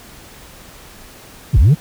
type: linear two-way sweep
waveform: sine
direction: down then up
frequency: 169.7 to 43.14 to 169.7 Hz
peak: -4 dBFS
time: 1.53-1.75 s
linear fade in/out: 20 ms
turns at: 1.58 s
effects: tanh soft clip ceiling -5 dBFS + pink hiss -40 dBFS RMS until 1.8 s